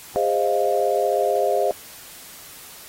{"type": "chord", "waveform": "sine", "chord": "F minor seventh", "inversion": "first", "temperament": "equal with one note detuned", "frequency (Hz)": [408.6, 523.3, 622.3, 698.5], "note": ["Ab4", "C5", "Eb5", "F5"], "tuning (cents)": [-28, 0, 0, 0], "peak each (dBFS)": -23, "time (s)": [0.16, 1.71], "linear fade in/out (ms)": 0, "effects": ["white hiss -42 dBFS RMS until 2.88 s", "AAC 48 kbps"]}